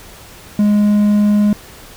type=tone; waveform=triangle; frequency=207.6 Hz; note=G#3; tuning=in tune; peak=-7 dBFS; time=0.59-1.53 s; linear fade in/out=2 ms; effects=pink hiss -38 dBFS RMS until 1.96 s